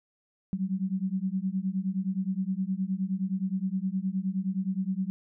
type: beating tone pair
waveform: sine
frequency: 185 / 194.6 Hz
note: F#3 / G3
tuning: 0 / -12 cents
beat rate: 9.6 Hz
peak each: -30 dBFS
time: 0.53-5.1 s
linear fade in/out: 0 ms
effects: none